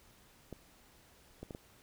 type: clicks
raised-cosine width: 2 ms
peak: -30 dBFS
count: 4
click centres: 0.527 / 1.43 / 1.508 / 1.549 s
effects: pink hiss -63 dBFS RMS until 1.82 s